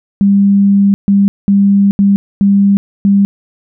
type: tone bursts at uneven times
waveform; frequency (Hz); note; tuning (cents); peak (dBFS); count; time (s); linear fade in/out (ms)
sine; 199.2; G3; +28; -5; 6; 0.21-0.94 / 1.08-1.28 / 1.48-1.91 / 1.99-2.16 / 2.41-2.77 / 3.05-3.25; 0
effects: none